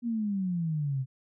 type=exponential sweep; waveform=sine; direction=down; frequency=241.9 to 127.8 Hz; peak=-27 dBFS; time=0.02-1.06 s; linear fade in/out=50 ms; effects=none